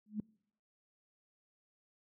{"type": "tone with exponential growth", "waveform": "sine", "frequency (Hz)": 211.8, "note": "G#3", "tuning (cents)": 34, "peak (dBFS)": -30, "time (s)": [0.06, 0.2], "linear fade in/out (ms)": 2, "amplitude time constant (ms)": 30, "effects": ["noise-tail reverb RT60 0.7 s tail -26 dB re dry", "high-pass 100 Hz 12 dB/octave"]}